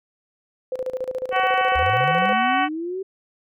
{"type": "tone with tremolo", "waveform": "sine", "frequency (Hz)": 513, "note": "C5", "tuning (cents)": -34, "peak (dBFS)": -22, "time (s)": [0.72, 2.33], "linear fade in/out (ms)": 2, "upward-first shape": "square", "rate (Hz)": 14, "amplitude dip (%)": 80}
{"type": "harmonic tone", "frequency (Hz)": 376, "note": "F#4", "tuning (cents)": 28, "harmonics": [2, 3, 4, 5, 6, 7, 8], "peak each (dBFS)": [-20, -24, -26, -28, -30, -31, -32], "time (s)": [1.31, 2.69], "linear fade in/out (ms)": 50}
{"type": "linear sweep", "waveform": "sine", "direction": "up", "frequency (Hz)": [64.4, 390], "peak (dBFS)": -25, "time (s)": [1.75, 3.03], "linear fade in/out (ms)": 10}
{"effects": []}